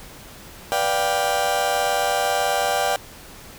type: chord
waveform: 35% pulse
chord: G dominant seventh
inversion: first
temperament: just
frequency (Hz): 490 / 588 / 705.6 / 784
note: B4 / D5 / F5 / G5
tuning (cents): -14 / +2 / +18 / 0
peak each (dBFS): -27 / -23 / -24 / -21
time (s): 0.72-2.96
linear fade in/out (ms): 0
effects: pink hiss -42 dBFS RMS until 3.58 s